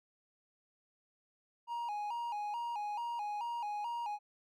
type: tone with vibrato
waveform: triangle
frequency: 886 Hz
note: A5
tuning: 12 cents sharp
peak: -34 dBFS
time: 1.67-4.19 s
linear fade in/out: 50 ms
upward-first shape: square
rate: 2.3 Hz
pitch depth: 110 cents each way
effects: none